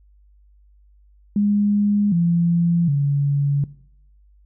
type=tone with pitch steps; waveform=sine; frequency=205.3 / 170.65 / 141.85 Hz; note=G#3 / F3 / C#3; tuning=-20 / -40 / +40 cents; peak=-15 dBFS; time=1.36-3.64 s; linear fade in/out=2 ms; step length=760 ms; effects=noise-tail reverb RT60 0.7 s tail -19 dB re dry + added 50 Hz sine -50 dBFS peak until 4.45 s